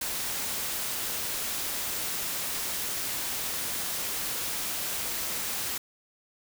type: noise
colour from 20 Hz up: white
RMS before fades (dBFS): -32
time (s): 0.01-5.78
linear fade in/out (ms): 5
effects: none